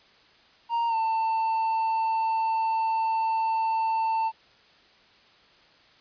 triangle tone with pitch glide, 932 to 894 Hz, A#5 to A5, -1 to +27 cents, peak -21 dBFS, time 0.69-4.32 s, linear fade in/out 50 ms, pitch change -72 cents, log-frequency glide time 0.88-0.95 s, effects white hiss -57 dBFS RMS until 6 s + resampled to 11025 Hz

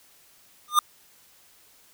square tone with exponential growth, 1210 Hz, D#6, 49 cents flat, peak -12 dBFS, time 0.68-0.79 s, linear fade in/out 2 ms, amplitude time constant 23 ms, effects white hiss -57 dBFS RMS until 1.93 s

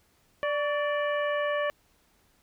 harmonic tone with a mistuned harmonic, 587.3 Hz, D5, in tune, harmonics 1 / 2 / 3 / 4 / 5, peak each -27 / -33 / -33 / -41 / -42 dBFS, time 0.43-1.7 s, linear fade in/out 0 ms, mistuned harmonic 2, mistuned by -59 cents, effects pink hiss -66 dBFS RMS until 2.42 s

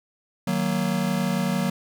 square chord, D# minor, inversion none, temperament just, 155.56 / 186.68 / 233.3 Hz, D#3 / F#3 / A#3, 0 / +16 / +2 cents, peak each -30 / -25 / -28 dBFS, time 0.47-1.7 s, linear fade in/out 5 ms, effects none

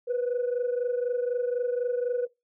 sine tone pair together, 484.9 / 508.9 Hz, B4 / C5, -32 / -48 cents, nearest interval minor second, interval 84 cents, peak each -25 / -30 dBFS, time 0.07-2.27 s, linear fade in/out 20 ms, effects noise-tail reverb RT60 0.2 s tail -20 dB re dry + tanh soft clip ceiling -21 dBFS

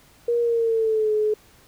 sine tone with pitch glide, 473.4 to 426.7 Hz, A#4 to G#4, +27 to +47 cents, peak -18 dBFS, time 0.28-1.34 s, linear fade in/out 5 ms, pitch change -180 cents, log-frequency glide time 0.41-1.12 s, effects pink hiss -54 dBFS RMS until 1.67 s

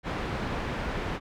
pink low-pass noise, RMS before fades -32 dBFS, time 0.03-1.2 s, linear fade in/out 50 ms, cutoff 2300 Hz, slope 12 dB/octave, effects none

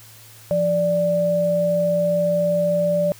sine tone pair together, 172.5 / 587.3 Hz, F3 / D5, -21 / 0 cents, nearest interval octave + major sixth, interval 2121 cents, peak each -24 / -17 dBFS, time 0.51-3.12 s, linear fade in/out 0 ms, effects added 110 Hz sine -48 dBFS peak until 3.19 s + white hiss -46 dBFS RMS until 3.19 s

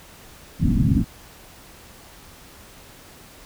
white low-pass noise, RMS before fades -18 dBFS, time 0.59-1.05 s, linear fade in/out 50 ms, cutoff 260 Hz, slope 48 dB/octave, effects pink hiss -46 dBFS RMS until 3.45 s

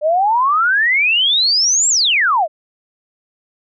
sine exponential two-way sweep, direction up then down, 586 to 7700 to 586 Hz, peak -11 dBFS, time 0.01-2.48 s, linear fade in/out 50 ms, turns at 1.89 s, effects none

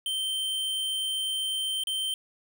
square tone with dropouts, 3116 Hz, G7, 11 cents flat, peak -28 dBFS, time 0.06-2.14 s, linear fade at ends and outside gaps 1 ms, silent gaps 1.837-1.871 s, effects none

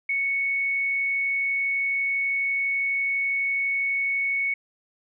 sine tone with frequency modulation, 2217 Hz, C#7, in tune, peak -22 dBFS, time 0.09-4.54 s, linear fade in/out 5 ms, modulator 39.9 Hz, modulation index 0.28, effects none

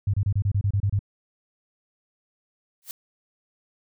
sine tone bursts, 100 Hz, G2, 35 cents sharp, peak -19 dBFS, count 10, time 0.07-0.992 s, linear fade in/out 5 ms, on 67 ms, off 28 ms
blue noise with exponential growth, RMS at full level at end -30 dBFS, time 2.82-2.91 s, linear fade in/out 0 ms, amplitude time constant 18 ms
effects none

